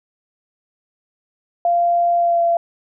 sine tone with pitch glide, 692 to 682.1 Hz, F5 to F5, -16 to -41 cents, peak -13 dBFS, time 1.65-2.57 s, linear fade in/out 2 ms, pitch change -25 cents, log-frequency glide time 2.17-2.42 s, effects none

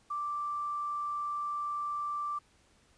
sine tone with quantisation, 1174.7 Hz, D6, in tune, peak -32 dBFS, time 0.1-2.39 s, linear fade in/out 10 ms, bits 10, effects pink hiss -66 dBFS RMS until 2.97 s + resampled to 22050 Hz

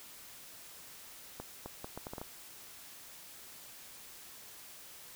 accelerating click train, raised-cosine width 1 ms, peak -27 dBFS, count 8, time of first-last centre 1.4-2.215 s, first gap 260 ms, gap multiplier 0.71, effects white hiss -52 dBFS RMS until 5.15 s

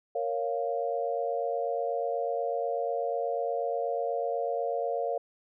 sine chord, Bb minor, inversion none, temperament equal, 466.2 / 554.4 / 698.5 Hz, Bb4 / Db5 / F5, 0 / 0 / 0 cents, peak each -32 dBFS, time 0.15-5.18 s, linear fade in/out 5 ms, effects none

